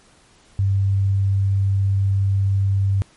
sine tone, 98 Hz, G2, in tune, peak -15 dBFS, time 0.59-3.02 s, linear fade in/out 0 ms, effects pink hiss -53 dBFS RMS until 3.16 s + MP3 48 kbps

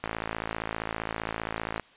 click train, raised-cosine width 0.5 ms, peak -15 dBFS, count 98, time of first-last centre 0.04-1.797 s, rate 55.2 Hz, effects white hiss -56 dBFS RMS until 1.96 s + resampled to 8000 Hz

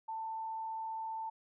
sine tone with frequency modulation, 890 Hz, A5, 20 cents sharp, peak -37 dBFS, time 0.08-1.3 s, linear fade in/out 10 ms, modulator 35 Hz, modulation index 0.22, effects none

